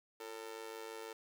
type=tone with amplitude modulation; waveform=sawtooth; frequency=448.2 Hz; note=A4; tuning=32 cents sharp; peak=-37 dBFS; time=0.2-1.13 s; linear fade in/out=5 ms; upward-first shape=sine; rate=106 Hz; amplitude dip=90%; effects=none